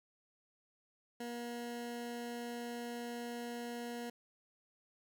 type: tone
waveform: 20% pulse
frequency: 238.3 Hz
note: A#3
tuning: 38 cents sharp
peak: -36 dBFS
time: 1.2-4.1 s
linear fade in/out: 5 ms
effects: none